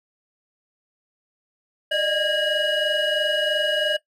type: tone cluster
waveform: triangle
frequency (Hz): 595 / 618 / 1636 / 2905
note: D5 / D#5 / G#6 / F#7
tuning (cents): +22 / -12 / -26 / -32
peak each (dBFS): -23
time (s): 1.91-3.97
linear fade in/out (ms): 10
effects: noise-tail reverb RT60 0.1 s tail -17 dB re dry + tanh soft clip ceiling -13 dBFS